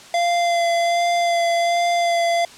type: tone with vibrato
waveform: square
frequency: 688 Hz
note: F5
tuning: 26 cents flat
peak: -17 dBFS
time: 0.14-2.45 s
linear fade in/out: 2 ms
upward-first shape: sine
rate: 1.3 Hz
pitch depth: 15 cents each way
effects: white hiss -42 dBFS RMS until 2.57 s + low-pass 7000 Hz 12 dB/octave